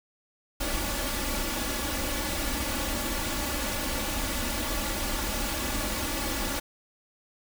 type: noise with comb filter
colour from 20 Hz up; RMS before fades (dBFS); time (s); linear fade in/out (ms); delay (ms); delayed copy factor
pink; -30; 0.6-6.6; 10; 3.5; +0.8
effects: none